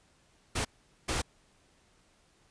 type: noise bursts at uneven times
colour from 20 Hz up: pink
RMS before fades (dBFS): -31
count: 2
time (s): 0.55-0.65 / 1.08-1.22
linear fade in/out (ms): 10
effects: pink hiss -66 dBFS RMS until 2.5 s + resampled to 22050 Hz